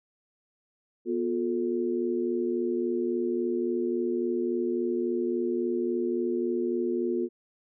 sine tone cluster, 243.6 / 356.8 / 440.4 Hz, B3 / F4 / A4, -24 / +37 / +2 cents, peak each -31 / -27 / -34 dBFS, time 1.05-7.29 s, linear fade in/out 50 ms, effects none

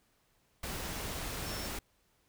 sine tone in noise, 5410 Hz, E8, 44 cents sharp, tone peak -45 dBFS, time 1.46-1.67 s, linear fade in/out 5 ms, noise pink, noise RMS -39 dBFS, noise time 0.63-1.79 s, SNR -9 dB, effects pink hiss -72 dBFS RMS until 2.28 s

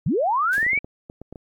sine linear sweep, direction up, 110 to 2326 Hz, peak -18 dBFS, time 0.06-0.79 s, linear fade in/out 5 ms
white noise with exponential decay, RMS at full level -35 dBFS, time 0.53-0.76 s, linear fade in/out 0 ms, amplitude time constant 50 ms
clicks, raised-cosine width 2 ms, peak -24 dBFS, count 10, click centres 0.581 / 0.629 / 0.665 / 0.732 / 0.776 / 0.845 / 1.099 / 1.216 / 1.326 / 1.358 s
effects AAC 64 kbps

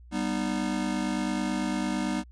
square chord, G augmented, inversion none, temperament just, 196 / 245 / 306.2 Hz, G3 / B3 / D#4, 0 / -14 / -28 cents, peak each -32 dBFS, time 0.11-2.24 s, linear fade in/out 50 ms, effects added 60 Hz sine -47 dBFS peak until 2.31 s + resampled to 22050 Hz

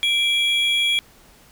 triangle tone pair together, 2349 / 3322 Hz, D7 / G#7, 0 / 0 cents, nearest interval tritone, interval 600 cents, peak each -20 / -17 dBFS, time 0.03-0.99 s, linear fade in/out 0 ms, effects pink hiss -51 dBFS RMS until 1.51 s

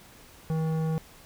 triangle tone with tanh clipping, 159.6 Hz, D#3, 44 cents sharp, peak -27 dBFS, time 0.5-0.98 s, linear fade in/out 0 ms, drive 18 dB, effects pink hiss -52 dBFS RMS until 1.25 s

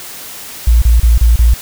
sine tone bursts, 57.6 Hz, A#1, 20 cents flat, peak -4 dBFS, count 5, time 0.67-1.54 s, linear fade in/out 5 ms, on 150 ms, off 30 ms, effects white hiss -29 dBFS RMS until 1.61 s

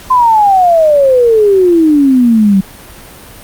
sine exponential sweep, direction down, 1038 to 188.6 Hz, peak -4 dBFS, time 0.1-2.61 s, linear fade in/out 10 ms, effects pink hiss -33 dBFS RMS until 3.43 s + Opus 48 kbps

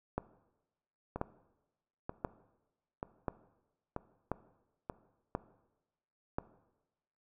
two click trains, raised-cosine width 1 ms, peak -23 / -19 dBFS, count 5 / 7, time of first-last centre 1.16-4.898 / 0.18-6.385 s, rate 1.07 / 0.967 Hz, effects noise-tail reverb RT60 1.0 s tail -17 dB re dry

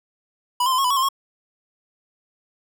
square tone with pitch steps, 984 / 1052 / 1022 / 1092 / 996 / 1114 / 1048 / 1092 Hz, B5 / C6 / C6 / C#6 / B5 / C#6 / C6 / C#6, -7 / +9 / -41 / -26 / +14 / +8 / +2 / -26 cents, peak -18 dBFS, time 0.6-1.088 s, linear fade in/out 5 ms, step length 61 ms, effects none

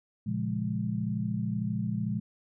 sine chord, Bb minor seventh, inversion none, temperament equal, 116.54 / 138.59 / 174.61 / 207.7 Hz, Bb2 / Db3 / F3 / Ab3, 0 / 0 / 0 / 0 cents, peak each -33 / -38 / -34 / -32 dBFS, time 0.26-2.2 s, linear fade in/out 10 ms, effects none

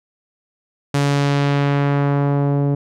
sawtooth tone with low-pass filter sweep, 142 Hz, C#3, 42 cents sharp, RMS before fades -17 dBFS, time 0.94-2.75 s, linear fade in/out 5 ms, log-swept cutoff 9000 to 490 Hz, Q 0.82, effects none

